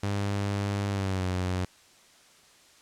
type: tone with pitch glide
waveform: sawtooth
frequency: 100.6 to 91.72 Hz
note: G2 to F#2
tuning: +45 to -15 cents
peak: -23 dBFS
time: 0.03-1.65 s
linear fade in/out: 5 ms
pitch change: -160 cents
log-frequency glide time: 0.89-1.27 s
effects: white hiss -57 dBFS RMS until 2.81 s + low-pass 8000 Hz 12 dB/octave